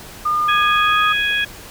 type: tone with pitch glide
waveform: sine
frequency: 1213 to 1246.4 Hz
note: D#6 to D#6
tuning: -44 to +3 cents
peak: -15 dBFS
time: 0.25-1.13 s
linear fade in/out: 10 ms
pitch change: +47 cents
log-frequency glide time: 0.65-1 s
type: harmonic tone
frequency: 830.6 Hz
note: G#5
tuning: in tune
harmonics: 2 / 3 / 4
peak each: -19 / -21 / -22 dBFS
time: 0.48-1.45 s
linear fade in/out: 10 ms
effects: pink hiss -37 dBFS RMS until 1.7 s